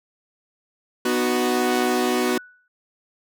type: chord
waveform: sawtooth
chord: B major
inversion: none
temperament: equal with one note detuned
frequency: 246.9 / 306.5 / 370 Hz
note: B3 / D#4 / F#4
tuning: 0 / -26 / 0 cents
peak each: -19 / -24 / -18 dBFS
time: 1.05-2.38 s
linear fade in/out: 5 ms
type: tone with exponential decay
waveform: sine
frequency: 1480 Hz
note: F#6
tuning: in tune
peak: -27 dBFS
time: 2.29-2.68 s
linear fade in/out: 2 ms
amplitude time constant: 84 ms
effects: none